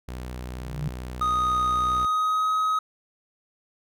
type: tone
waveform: sawtooth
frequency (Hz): 62.3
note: B1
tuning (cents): +16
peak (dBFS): -29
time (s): 0.08-2.06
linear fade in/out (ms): 5
type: tone with exponential growth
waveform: sine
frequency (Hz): 148.7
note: D3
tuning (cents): +22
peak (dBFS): -23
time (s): 0.42-0.88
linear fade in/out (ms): 2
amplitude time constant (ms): 98
type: tone with pitch glide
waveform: triangle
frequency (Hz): 1244.5 to 1267.7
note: D#6 to D#6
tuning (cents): 0 to +32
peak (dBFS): -19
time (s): 1.21-2.79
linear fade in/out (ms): 5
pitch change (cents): +32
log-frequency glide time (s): 1.86-2.51
effects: none